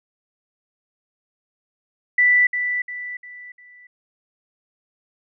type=tone with echo; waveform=sine; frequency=1975.5 Hz; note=B6; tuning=in tune; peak=-12 dBFS; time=2.18-2.47 s; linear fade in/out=5 ms; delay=350 ms; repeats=4; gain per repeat=-8 dB; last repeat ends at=3.87 s; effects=none